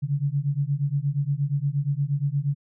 sine beating tone pair, 137.9 / 146.4 Hz, C#3 / D3, -9 / -5 cents, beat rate 8.5 Hz, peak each -25 dBFS, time 0.02-2.55 s, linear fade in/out 20 ms, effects none

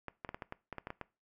clicks, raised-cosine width 0.5 ms, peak -25 dBFS, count 11, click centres 0.083 / 0.248 / 0.291 / 0.345 / 0.422 / 0.524 / 0.727 / 0.783 / 0.871 / 0.904 / 1.013 s, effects noise-tail reverb RT60 0.3 s tail -21 dB re dry

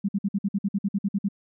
sine tone bursts, 199.7 Hz, G3, 32 cents sharp, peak -21 dBFS, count 13, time 0.04-1.287 s, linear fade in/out 10 ms, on 47 ms, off 53 ms, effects none

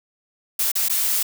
blue noise with dropouts, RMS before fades -21 dBFS, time 0.59-1.23 s, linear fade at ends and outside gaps 5 ms, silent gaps 0.717-0.753 / 0.885-0.896 s, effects none

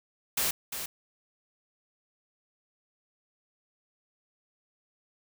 white noise with echo, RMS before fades -28 dBFS, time 0.37-0.51 s, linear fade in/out 5 ms, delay 350 ms, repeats 1, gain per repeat -8 dB, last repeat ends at 0.86 s, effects none

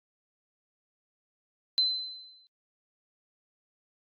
sine tone with exponential decay, 4056 Hz, B7, 45 cents sharp, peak -20 dBFS, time 1.78-2.47 s, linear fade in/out 0 ms, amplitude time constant 150 ms, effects AAC 64 kbps

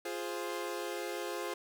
sawtooth chord, F minor, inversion none, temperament equal, 349.2 / 415.3 / 523.3 Hz, F4 / Ab4 / C5, 0 / 0 / 0 cents, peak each -36 / -37 / -37 dBFS, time 0.05-1.54 s, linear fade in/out 5 ms, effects none

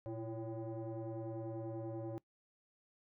sine tone with frequency modulation, 107.4 Hz, A2, 41 cents flat, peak -39 dBFS, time 0.06-2.18 s, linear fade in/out 0 ms, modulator 225 Hz, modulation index 2.3, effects noise-tail reverb RT60 0.1 s tail -21 dB re dry + tanh soft clip ceiling -36 dBFS

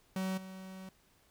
45% pulse tone with level steps, 188.7 Hz, F#3, 34 cents sharp, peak -33 / -45 dBFS, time 0.16-0.89 s, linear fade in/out 2 ms, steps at 0.37 s, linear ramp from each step 10 ms, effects pink hiss -68 dBFS RMS until 1.3 s

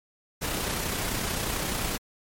pink noise with amplitude modulation, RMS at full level -28 dBFS, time 0.41-1.98 s, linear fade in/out 20 ms, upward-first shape sine, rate 31.4 Hz, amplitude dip 35%, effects MP3 64 kbps

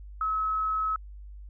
sine tone, 1288 Hz, E6, 41 cents flat, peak -25 dBFS, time 0.21-0.96 s, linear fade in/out 2 ms, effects added 50 Hz sine -41 dBFS peak until 1.49 s

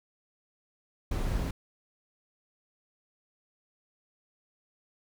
brown noise, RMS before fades -30 dBFS, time 1.11-1.51 s, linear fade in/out 5 ms, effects none

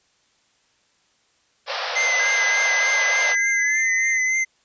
pink band-pass noise, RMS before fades -27 dBFS, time 1.66-3.36 s, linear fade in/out 50 ms, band 490 to 5500 Hz, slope 96 dB/octave
square tone with vibrato, 2056 Hz, C7, 31 cents flat, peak -19 dBFS, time 1.95-4.45 s, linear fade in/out 20 ms, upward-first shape triangle, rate 3.4 Hz, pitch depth 33 cents each way
sine tone with pitch glide, 1627 to 1847.5 Hz, G#6 to A#6, -36 to -16 cents, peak -25 dBFS, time 2.19-4.18 s, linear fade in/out 10 ms, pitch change +220 cents, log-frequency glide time 3.58-3.88 s
effects white hiss -63 dBFS RMS until 4.64 s + resampled to 16000 Hz

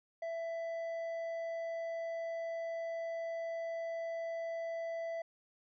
sine tone with hard clipping, 664 Hz, E5, 12 cents sharp, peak -38 dBFS, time 0.22-5.22 s, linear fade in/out 5 ms, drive 5 dB, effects resampled to 16000 Hz

